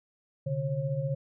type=tone cluster; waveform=sine; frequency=130.3 / 145.4 / 541 Hz; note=C3 / D3 / C#5; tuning=-7 / -17 / -42 cents; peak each=-34 / -30 / -34 dBFS; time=0.46-1.15 s; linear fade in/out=10 ms; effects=none